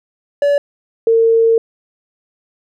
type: tone pair in turn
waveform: triangle / sine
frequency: 573 / 454.8 Hz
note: D5 / A#4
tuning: -43 / -43 cents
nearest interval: major third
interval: 400 cents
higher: first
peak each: -8 dBFS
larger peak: neither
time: 0.42-0.58 / 1.07-1.58 s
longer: second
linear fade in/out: 2 ms
effects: none